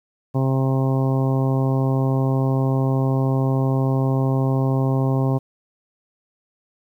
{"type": "harmonic tone", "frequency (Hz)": 133.1, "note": "C3", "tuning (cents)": 30, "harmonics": [1, 2, 3, 4, 5, 6, 7, 8], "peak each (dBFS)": [-18, -24, -28, -30, -32, -34, -35, -36], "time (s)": [0.34, 5.39], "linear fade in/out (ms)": 20, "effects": ["9-bit"]}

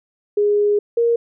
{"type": "tone pair in turn", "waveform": "sine", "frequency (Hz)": [413.1, 467.9], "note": ["G#4", "A#4"], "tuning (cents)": [-9, 6], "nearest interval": "major second", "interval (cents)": 215, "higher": "second", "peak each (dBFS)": -13, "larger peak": "neither", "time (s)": [[0.37, 0.79], [0.97, 1.16]], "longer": "first", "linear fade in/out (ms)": 5, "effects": []}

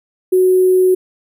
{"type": "tone with sample-and-hold", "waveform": "sine", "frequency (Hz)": 370, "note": "F#4", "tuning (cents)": 0, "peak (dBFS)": -8, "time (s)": [0.32, 0.95], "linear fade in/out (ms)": 10, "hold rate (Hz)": 11025, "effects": []}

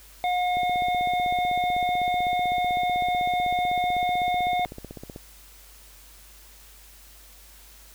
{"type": "harmonic tone", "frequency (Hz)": 720, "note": "F#5", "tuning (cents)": -47, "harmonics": [1, 3, 5], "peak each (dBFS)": [-22, -32, -36], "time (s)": [0.24, 4.65], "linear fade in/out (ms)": 0}
{"type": "click train", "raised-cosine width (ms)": 2, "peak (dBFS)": -24, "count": 74, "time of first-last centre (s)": [0.57, 5.161], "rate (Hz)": 15.9}
{"effects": ["added 50 Hz sine -51 dBFS peak until 7.94 s", "white hiss -51 dBFS RMS until 7.94 s"]}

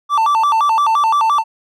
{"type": "tone with vibrato", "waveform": "triangle", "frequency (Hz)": 1019, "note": "C6", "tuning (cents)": -46, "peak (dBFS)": -9, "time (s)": [0.09, 1.44], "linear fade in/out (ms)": 50, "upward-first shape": "square", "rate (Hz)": 5.8, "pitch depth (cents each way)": 230, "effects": []}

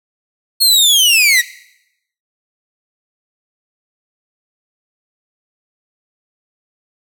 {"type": "linear sweep", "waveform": "sawtooth", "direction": "down", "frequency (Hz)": [4338, 1864.7], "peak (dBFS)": -5, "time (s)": [0.6, 1.42], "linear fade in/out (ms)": 20, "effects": ["noise-tail reverb RT60 0.8 s tail -18 dB re dry"]}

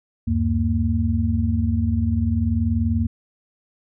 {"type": "tone cluster", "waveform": "sine", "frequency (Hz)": [77.8, 98.2, 229.8], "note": ["D#2", "G2", "A#3"], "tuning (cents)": [0, 4, -25], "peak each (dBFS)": -22, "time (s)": [0.27, 3.07], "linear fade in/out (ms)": 10, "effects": []}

